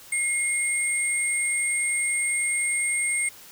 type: tone pair together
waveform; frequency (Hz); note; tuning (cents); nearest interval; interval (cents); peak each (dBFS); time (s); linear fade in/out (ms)
sine; 2150 / 8600; C7 / C9; +47 / +47; 2 octaves; 2400; -25; 0.12-3.29; 5
effects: white hiss -47 dBFS RMS until 3.51 s